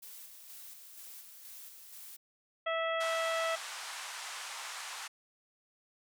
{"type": "noise with tremolo", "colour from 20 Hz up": "blue", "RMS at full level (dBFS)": -49, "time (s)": [0.02, 2.17], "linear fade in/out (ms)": 10, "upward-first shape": "square", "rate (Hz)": 2.1, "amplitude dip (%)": 35}
{"type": "harmonic tone", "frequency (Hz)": 655, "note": "E5", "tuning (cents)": -11, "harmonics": [1, 2, 3, 4, 5], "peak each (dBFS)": [-33, -36, -38, -44, -43], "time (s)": [2.66, 3.56], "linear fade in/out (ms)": 10}
{"type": "band-pass noise", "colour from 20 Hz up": "pink", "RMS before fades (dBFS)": -43, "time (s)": [3, 5.08], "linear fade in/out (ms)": 10, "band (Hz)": [850, 9600], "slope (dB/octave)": 24}
{"effects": []}